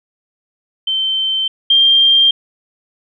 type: tone pair in turn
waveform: sine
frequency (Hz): 3100 / 3185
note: G7 / G7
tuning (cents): -20 / +27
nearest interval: unison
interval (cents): 47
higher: second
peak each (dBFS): -14 / -7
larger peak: second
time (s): 0.87-1.48 / 1.7-2.31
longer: neither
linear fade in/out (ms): 5
effects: none